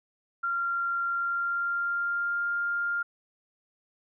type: tone with pitch glide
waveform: sine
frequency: 1383 to 1401.5 Hz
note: F6 to F6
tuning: -17 to +6 cents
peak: -26 dBFS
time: 0.43-3.03 s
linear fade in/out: 10 ms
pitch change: +23 cents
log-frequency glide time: 1.09-2.44 s
effects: none